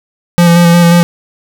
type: tone with vibrato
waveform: square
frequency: 171.8 Hz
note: F3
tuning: 28 cents flat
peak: -4 dBFS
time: 0.38-1.03 s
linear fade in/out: 0 ms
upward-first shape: square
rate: 5.6 Hz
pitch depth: 17 cents each way
effects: 7-bit